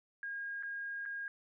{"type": "tone with dropouts", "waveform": "sine", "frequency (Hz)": 1626, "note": "G#6", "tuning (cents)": -37, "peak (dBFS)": -38, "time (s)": [0.23, 1.28], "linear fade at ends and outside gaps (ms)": 1, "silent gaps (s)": [[0.626, 0.633], [1.054, 1.059]], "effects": []}